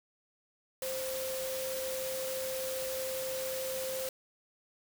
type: tone in noise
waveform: sine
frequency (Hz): 523.3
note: C5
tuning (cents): 0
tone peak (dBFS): -35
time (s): 0.82-4.09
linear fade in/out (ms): 2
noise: white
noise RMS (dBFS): -40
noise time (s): 0.82-4.09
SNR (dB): +2
effects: none